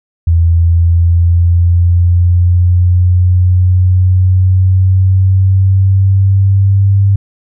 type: linear sweep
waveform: sine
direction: up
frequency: 83.4 to 99.1 Hz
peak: -5 dBFS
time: 0.27-7.16 s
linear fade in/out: 5 ms
effects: none